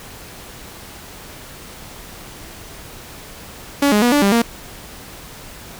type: tone with pitch steps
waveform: sawtooth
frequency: 283.1 / 208.5 / 242.2 / 290.7 / 198.9 / 233.2 Hz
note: C#4 / G#3 / B3 / D4 / G3 / A#3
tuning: +37 / +7 / -34 / -18 / +25 / +1 cents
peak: -8 dBFS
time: 3.82-4.42 s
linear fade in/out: 5 ms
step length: 100 ms
effects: pink hiss -37 dBFS RMS until 5.79 s